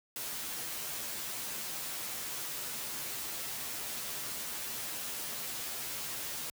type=noise with comb filter; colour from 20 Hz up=white; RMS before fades=-39 dBFS; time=0.16-6.5 s; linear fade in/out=2 ms; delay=11 ms; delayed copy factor=-0.65; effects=high-pass 60 Hz 12 dB/octave